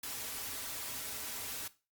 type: noise with comb filter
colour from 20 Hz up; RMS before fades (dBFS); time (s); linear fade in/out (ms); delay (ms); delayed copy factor
white; -41; 0.03-1.68; 5; 5.6; -0.65
effects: noise-tail reverb RT60 0.3 s tail -17 dB re dry + Opus 48 kbps